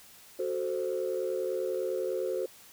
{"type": "chord", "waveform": "sine", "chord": "F# diminished", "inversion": "none", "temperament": "equal", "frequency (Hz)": [370, 440, 523.3], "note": ["F#4", "A4", "C5"], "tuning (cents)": [0, 0, 0], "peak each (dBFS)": [-32, -34, -32], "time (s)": [0.39, 2.46], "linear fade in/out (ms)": 5, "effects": ["tanh soft clip ceiling -22 dBFS", "white hiss -54 dBFS RMS until 2.72 s"]}